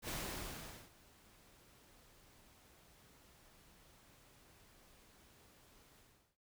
pink noise with ADSR envelope, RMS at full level -41 dBFS, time 0.02-6.37 s, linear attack 70 ms, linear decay 800 ms, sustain -24 dB, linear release 390 ms, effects none

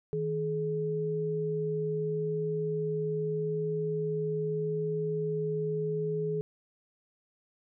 sine tone pair together, 158.6 / 423.4 Hz, D#3 / G#4, +33 / +33 cents, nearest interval octave + perfect fourth, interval 1700 cents, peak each -33 / -30 dBFS, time 0.13-6.41 s, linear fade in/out 0 ms, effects none

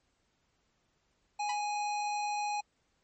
square tone, 830.6 Hz, G#5, in tune, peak -32 dBFS, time 1.39-2.61 s, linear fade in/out 10 ms
sawtooth tone with exponential decay, 987.8 Hz, B5, in tune, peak -30 dBFS, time 1.49-1.61 s, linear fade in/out 5 ms, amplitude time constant 24 ms
effects pink hiss -75 dBFS RMS until 3.03 s + MP3 32 kbps

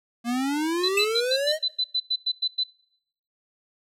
square exponential sweep, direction up, 232 to 638 Hz, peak -24 dBFS, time 0.24-1.59 s, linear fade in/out 50 ms
sine tone bursts, 4013 Hz, B7, 27 cents sharp, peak -21 dBFS, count 12, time 0.83-2.638 s, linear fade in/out 10 ms, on 59 ms, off 100 ms
square tone with exponential decay, 2637 Hz, E7, in tune, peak -18 dBFS, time 0.97-1.17 s, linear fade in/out 5 ms, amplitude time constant 43 ms
effects noise-tail reverb RT60 0.7 s tail -22 dB re dry + low-pass 12000 Hz 12 dB/octave

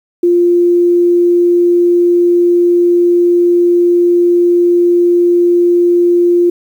sine tone, 349.2 Hz, F4, in tune, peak -6 dBFS, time 0.23-6.5 s, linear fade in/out 5 ms, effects 7-bit

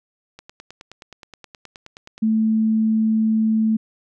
click train, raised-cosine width 0.2 ms, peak -22 dBFS, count 18, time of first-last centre 0.39-2.179 s, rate 9.5 Hz
sine tone, 220 Hz, A3, in tune, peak -15 dBFS, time 2.22-3.77 s, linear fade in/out 10 ms
effects none

